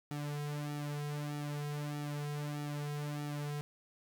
sawtooth tone with flanger, 146.83 Hz, D3, in tune, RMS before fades -39 dBFS, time 0.11-3.61 s, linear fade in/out 0 ms, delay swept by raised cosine 1.9 to 3.4 ms, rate 1.6 Hz, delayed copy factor -0.8, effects none

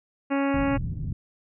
harmonic tone, 277.2 Hz, C#4, in tune, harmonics 1 / 2 / 3 / 4 / 5 / 6 / 7 / 8 / 9 / 10, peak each -23 / -29 / -33 / -35 / -37 / -39 / -40 / -41 / -42 / -43 dBFS, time 0.3-0.78 s, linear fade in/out 20 ms
white low-pass noise, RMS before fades -30 dBFS, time 0.54-1.13 s, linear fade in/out 5 ms, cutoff 160 Hz, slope 24 dB/octave
effects none

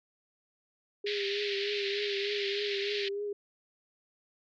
sine tone with vibrato, 404.7 Hz, G#4, 45 cents flat, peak -32 dBFS, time 1.04-3.33 s, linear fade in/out 5 ms, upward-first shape triangle, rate 3.3 Hz, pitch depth 46 cents each way
white band-pass noise, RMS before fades -36 dBFS, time 1.06-3.09 s, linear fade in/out 10 ms, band 1800 to 4400 Hz, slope 48 dB/octave
effects none

